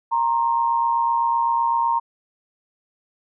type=tone pair together; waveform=sine; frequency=932.1 / 1060 Hz; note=A#5 / C6; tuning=0 / +22 cents; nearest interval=major second; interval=222 cents; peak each=-18 / -24 dBFS; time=0.11-2 s; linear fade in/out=20 ms; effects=none